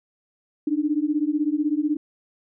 sine beating tone pair, 291.8 / 307.8 Hz, D4 / D#4, -11 / -19 cents, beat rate 16 Hz, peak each -23 dBFS, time 0.67-1.97 s, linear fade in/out 5 ms, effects none

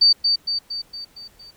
sine tone with echo, 4602 Hz, D8, 36 cents flat, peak -10 dBFS, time 0.01-0.13 s, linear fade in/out 10 ms, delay 230 ms, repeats 6, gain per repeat -5 dB, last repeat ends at 1.51 s, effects pink hiss -55 dBFS RMS until 1.56 s

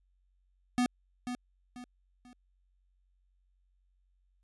square tone with echo, 246.9 Hz, B3, in tune, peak -26 dBFS, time 0.78-0.86 s, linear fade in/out 0 ms, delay 490 ms, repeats 3, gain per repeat -9 dB, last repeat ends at 2.33 s, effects added 46 Hz sine -68 dBFS peak until 4.43 s + resampled to 24000 Hz

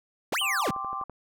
square linear two-way sweep, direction up then down, 92.5 to 3200 to 92.5 Hz, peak -26 dBFS, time 0.32-0.71 s, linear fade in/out 5 ms, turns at 0.4 s
sine chord, G suspended fourth, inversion none, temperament equal, 784 / 1046.5 / 1174.7 Hz, G5 / C6 / D6, 0 / 0 / 0 cents, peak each -38 / -36 / -32 dBFS, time 0.41-1.04 s, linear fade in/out 5 ms
click train, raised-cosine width 1 ms, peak -28 dBFS, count 6, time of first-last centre 0.68-1.097 s, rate 12 Hz
effects none

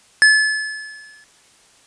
square tone with exponential decay, 1725 Hz, A6, 35 cents flat, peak -7 dBFS, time 0.22-1.24 s, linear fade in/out 0 ms, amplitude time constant 220 ms, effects white hiss -52 dBFS RMS until 1.86 s + resampled to 22050 Hz

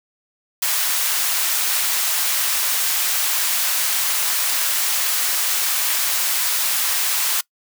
white high-pass noise, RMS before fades -20 dBFS, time 0.62-7.41 s, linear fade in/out 5 ms, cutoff 900 Hz, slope 12 dB/octave, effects noise-tail reverb RT60 0.1 s tail -23 dB re dry

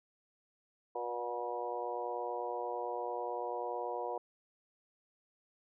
harmonic tone with a mistuned harmonic, 120.6 Hz, B2, 41 cents flat, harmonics 3 / 4 / 5 / 6 / 7 / 8, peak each -45 / -40 / -44 / -41 / -48 / -42 dBFS, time 0.95-4.18 s, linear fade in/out 5 ms, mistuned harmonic 5, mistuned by -26 cents, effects none

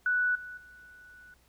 sine tone with level steps, 1480 Hz, F#6, in tune, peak -24 / -40 / -50 dBFS, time 0.06-1.34 s, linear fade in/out 2 ms, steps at 0.35 / 0.57 s, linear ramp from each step 5 ms, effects added 60 Hz sine -65 dBFS peak until 1.48 s + pink hiss -66 dBFS RMS until 1.48 s

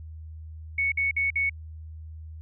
sine tone bursts, 2217 Hz, C#7, in tune, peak -22 dBFS, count 4, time 0.78-1.496 s, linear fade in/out 5 ms, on 140 ms, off 52 ms, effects added 79 Hz sine -38 dBFS peak until 2.41 s

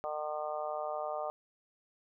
harmonic tone, 151.7 Hz, D#3, 44 cents flat, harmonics 3 / 4 / 5 / 6 / 7 / 8, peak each -46 / -37 / -39 / -47 / -46 / -43 dBFS, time 0.04-1.3 s, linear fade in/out 0 ms, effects none

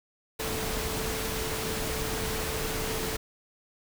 sine tone in noise, 440.5 Hz, A4, 2 cents sharp, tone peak -36 dBFS, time 0.39-3.17 s, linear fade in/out 10 ms, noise pink, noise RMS -32 dBFS, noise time 0.39-3.17 s, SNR -7 dB, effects none

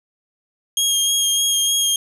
20% pulse tone with vibrato, 3251 Hz, G#7, 38 cents flat, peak -10 dBFS, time 0.77-1.96 s, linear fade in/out 2 ms, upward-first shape sine, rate 3.3 Hz, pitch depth 17 cents each way, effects none

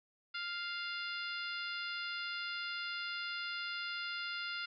harmonic tone, 698.5 Hz, F5, in tune, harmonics 2 / 3 / 4 / 5 / 6 / 7, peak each -41 / -46 / -45 / -48 / -49 / -48 dBFS, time 0.34-4.66 s, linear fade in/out 10 ms, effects none

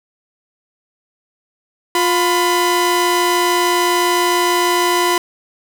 sawtooth tone pair together, 353.3 / 1000 Hz, F4 / B5, +20 / +21 cents, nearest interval octave + tritone, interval 1801 cents, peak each -12 dBFS, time 1.95-5.18 s, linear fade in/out 2 ms, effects 7-bit

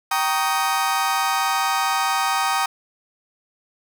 35% pulse chord, Eb dominant seventh, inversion first, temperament just, 777.8 / 933.4 / 1120.1 / 1244.5 Hz, G5 / Bb5 / Db6 / Eb6, -14 / +2 / +18 / 0 cents, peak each -22 / -23 / -27 / -22 dBFS, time 0.11-2.66 s, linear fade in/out 5 ms, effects none

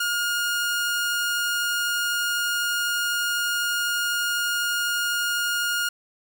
sawtooth tone, 1424 Hz, F6, 33 cents sharp, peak -19 dBFS, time 0-5.89 s, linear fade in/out 5 ms, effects 9-bit

